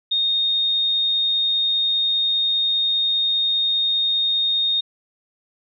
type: tone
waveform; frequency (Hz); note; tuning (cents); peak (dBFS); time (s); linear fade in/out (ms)
sine; 3695; A#7; -16; -17; 0.11-4.81; 10
effects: none